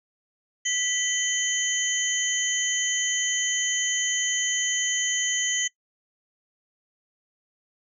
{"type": "tone cluster", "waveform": "sine", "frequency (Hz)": [1970, 3061, 6260, 6790], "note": ["B6", "G7", "G8", "G#8"], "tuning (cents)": [-5, -42, -3, 37], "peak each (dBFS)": -29, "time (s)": [0.65, 5.68], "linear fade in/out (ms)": 10, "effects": ["noise-tail reverb RT60 0.1 s tail -20 dB re dry"]}